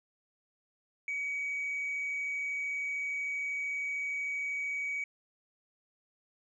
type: tone with amplitude modulation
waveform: sine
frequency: 2264 Hz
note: C#7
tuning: 36 cents sharp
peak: -29 dBFS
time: 1.08-5.04 s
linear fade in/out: 2 ms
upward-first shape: sine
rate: 153 Hz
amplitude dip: 35%
effects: tanh soft clip ceiling -29 dBFS